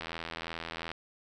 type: click train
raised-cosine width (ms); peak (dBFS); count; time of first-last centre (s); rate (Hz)
0.3; -21; 76; 0.01-0.916; 82.8
effects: none